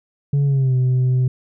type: tone with pitch glide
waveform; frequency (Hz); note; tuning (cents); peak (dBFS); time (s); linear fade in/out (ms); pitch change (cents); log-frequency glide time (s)
sine; 141.6 to 127.62; C#3 to C3; +37 to -43; -11; 0.33-1.28; 5; -180; 0.45-0.75
effects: tanh soft clip ceiling -13 dBFS